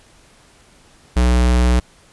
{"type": "tone", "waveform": "square", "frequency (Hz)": 61.2, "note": "B1", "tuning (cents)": -15, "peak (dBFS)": -12, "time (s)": [1.16, 1.8], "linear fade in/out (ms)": 10, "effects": ["pink hiss -50 dBFS RMS until 2.12 s", "resampled to 24000 Hz"]}